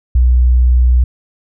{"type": "tone", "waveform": "sine", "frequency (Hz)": 61.74, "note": "B1", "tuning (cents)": 0, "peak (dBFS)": -6, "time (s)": [0.15, 1.04], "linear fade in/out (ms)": 5, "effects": []}